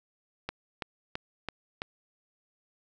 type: click train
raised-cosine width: 0.3 ms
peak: -17 dBFS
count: 5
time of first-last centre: 0.49-1.819 s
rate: 3.01 Hz
effects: none